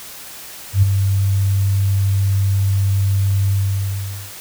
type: tone with ADSR envelope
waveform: sine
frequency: 98.1 Hz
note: G2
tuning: 2 cents sharp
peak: -6 dBFS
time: 0.73-4.33 s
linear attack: 97 ms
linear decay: 9 ms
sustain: -7 dB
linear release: 820 ms
effects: white hiss -35 dBFS RMS until 4.4 s